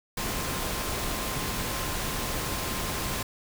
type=tone in noise; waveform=sine; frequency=1046.5 Hz; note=C6; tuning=in tune; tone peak=-41 dBFS; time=0.17-3.23 s; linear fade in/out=5 ms; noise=pink; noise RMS=-31 dBFS; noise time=0.17-3.23 s; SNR=-13 dB; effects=none